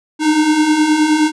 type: beating tone pair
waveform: square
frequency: 299.3 / 308.9 Hz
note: D4 / D#4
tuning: +33 / -12 cents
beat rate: 9.6 Hz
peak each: -19 / -12 dBFS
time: 0.19-1.32 s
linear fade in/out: 50 ms
effects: resampled to 22050 Hz